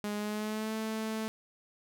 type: tone with pitch glide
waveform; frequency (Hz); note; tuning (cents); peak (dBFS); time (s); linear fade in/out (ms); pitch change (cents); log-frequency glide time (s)
sawtooth; 207.7 to 219.7; G#3 to A3; 0 to -2; -29; 0.04-1.28; 0; +98; 0.15-0.74
effects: none